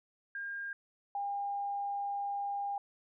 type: tone pair in turn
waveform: sine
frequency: 1610 / 805 Hz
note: G6 / G5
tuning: +46 / +46 cents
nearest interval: octave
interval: 1200 cents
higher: first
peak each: -37 / -33 dBFS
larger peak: second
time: 0.35-0.73 / 1.15-2.78 s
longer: second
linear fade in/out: 2 ms
effects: none